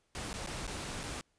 pink noise with dropouts, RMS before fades -40 dBFS, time 0.15-1.21 s, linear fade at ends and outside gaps 0 ms, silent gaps 0.33-0.34 / 0.463-0.472 / 0.667-0.677 / 1.033-1.037 s, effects pink hiss -75 dBFS RMS until 1.38 s + resampled to 22050 Hz

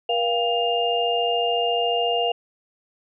sine tone cluster, 476.3 / 697 / 791 / 2812 Hz, A#4 / F5 / G5 / F7, +37 / -4 / +15 / +11 cents, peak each -24 / -23 / -32 / -25 dBFS, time 0.09-2.32 s, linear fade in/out 5 ms, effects none

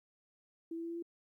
sine tone with pitch steps, 330.1 / 332.6 / 335.1 / 337.6 / 340.2 Hz, E4 / E4 / E4 / E4 / F4, +2 / +16 / +29 / +41 / -45 cents, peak -38 dBFS, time 0.71-1.025 s, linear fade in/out 5 ms, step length 63 ms, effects 13-bit

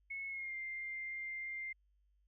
sine tone with pitch glide, 2191 to 2101 Hz, C#7 to C7, -21 to +7 cents, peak -40 dBFS, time 0.1-1.73 s, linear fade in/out 10 ms, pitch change -72 cents, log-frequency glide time 0.28-0.55 s, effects added 50 Hz sine -70 dBFS peak until 2.27 s

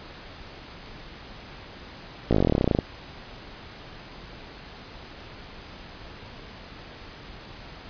slowing click train, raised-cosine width 2 ms, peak -7 dBFS, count 19, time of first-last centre 2.31-2.788 s, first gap 17 ms, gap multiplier 1.05, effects pink hiss -43 dBFS RMS until 7.89 s + resampled to 11025 Hz

